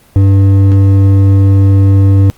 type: tone with hard clipping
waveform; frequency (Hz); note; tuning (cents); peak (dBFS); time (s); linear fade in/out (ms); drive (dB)
sine; 97.8; G2; -4; -5; 0.16-2.3; 0; 8
effects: pink hiss -45 dBFS RMS until 2.37 s + Opus 24 kbps